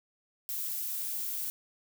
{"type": "noise", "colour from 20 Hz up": "violet", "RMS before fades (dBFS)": -35, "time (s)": [0.49, 1.5], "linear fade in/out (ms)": 0, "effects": []}